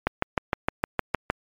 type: click train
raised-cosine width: 0.5 ms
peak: -6 dBFS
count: 9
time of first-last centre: 0.07-1.301 s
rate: 6.5 Hz
effects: MP3 96 kbps